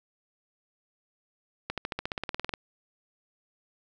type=accelerating click train; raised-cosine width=0.3 ms; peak=-15 dBFS; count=15; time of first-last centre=1.7-2.538 s; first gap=77 ms; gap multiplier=0.96; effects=none